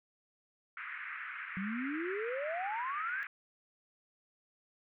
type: band-pass noise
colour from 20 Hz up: pink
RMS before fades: -43 dBFS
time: 0.77-3.27 s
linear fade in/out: 2 ms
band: 1300 to 2300 Hz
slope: 48 dB/octave
type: exponential sweep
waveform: sine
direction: up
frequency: 184 to 1693 Hz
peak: -35 dBFS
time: 1.57-3.23 s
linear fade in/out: 0 ms
effects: none